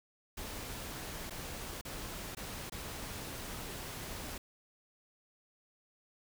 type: noise with dropouts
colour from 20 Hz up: pink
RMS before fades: -43 dBFS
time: 0.37-4.38 s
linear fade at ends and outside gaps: 5 ms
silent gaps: 1.298-1.306 / 1.813-1.85 / 2.35-2.369 / 2.698-2.72 s
effects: none